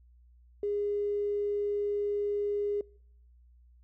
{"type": "tone with tanh clipping", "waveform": "triangle", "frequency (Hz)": 410, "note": "G#4", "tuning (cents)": -22, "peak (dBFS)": -28, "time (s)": [0.63, 2.81], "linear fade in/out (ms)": 2, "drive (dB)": 3, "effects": ["noise-tail reverb RT60 0.7 s tail -26 dB re dry", "added 60 Hz sine -56 dBFS peak until 3.83 s"]}